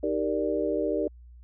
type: chord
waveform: sine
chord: Eb major seventh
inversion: none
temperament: equal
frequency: 311.1 / 392 / 466.2 / 587.3 Hz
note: Eb4 / G4 / Bb4 / D5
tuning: 0 / 0 / 0 / 0 cents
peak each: -30 dBFS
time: 0.03-1.08 s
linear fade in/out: 5 ms
effects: added 60 Hz sine -46 dBFS peak until 1.43 s